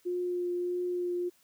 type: tone with vibrato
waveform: sine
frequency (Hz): 355.4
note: F4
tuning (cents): +30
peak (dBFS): -29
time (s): 0.05-1.3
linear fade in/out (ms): 20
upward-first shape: triangle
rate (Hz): 1.6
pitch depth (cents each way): 13
effects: white hiss -66 dBFS RMS until 1.43 s + high-pass 60 Hz 12 dB/octave